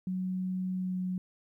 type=tone with pitch glide; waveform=sine; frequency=185.2 to 183.71 Hz; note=F#3 to F#3; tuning=+2 to -12 cents; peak=-30 dBFS; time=0.07-1.18 s; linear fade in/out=2 ms; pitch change=-14 cents; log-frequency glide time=0.75-0.98 s; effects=12-bit